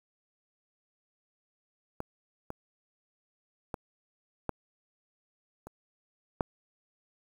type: clicks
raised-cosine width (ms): 1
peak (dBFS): -21 / -23 / -20 / -16 / -30 / -13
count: 6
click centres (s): 2.004 / 2.504 / 3.742 / 4.493 / 5.67 / 6.408
effects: 8-bit